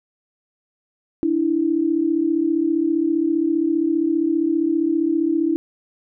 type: tone pair together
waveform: sine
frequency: 294.9 / 330 Hz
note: D4 / E4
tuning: +7 / +2 cents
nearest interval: major second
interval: 195 cents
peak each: -21 / -18 dBFS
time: 1.23-5.56 s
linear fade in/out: 0 ms
effects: none